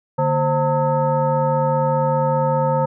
sine tone with frequency modulation, 526 Hz, C5, 9 cents sharp, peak -15 dBFS, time 0.18-2.86 s, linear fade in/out 10 ms, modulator 379 Hz, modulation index 1.3, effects none

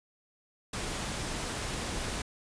pink noise, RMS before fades -35 dBFS, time 0.73-2.22 s, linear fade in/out 5 ms, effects resampled to 22050 Hz

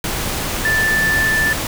sine tone in noise, 1760 Hz, A6, in tune, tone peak -14 dBFS, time 0.65-1.53 s, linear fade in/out 2 ms, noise pink, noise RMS -22 dBFS, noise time 0.04-1.67 s, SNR +5 dB, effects none

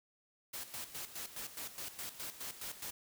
white noise with tremolo, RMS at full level -43 dBFS, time 0.53-2.91 s, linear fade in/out 10 ms, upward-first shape square, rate 4.8 Hz, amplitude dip 70%, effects none

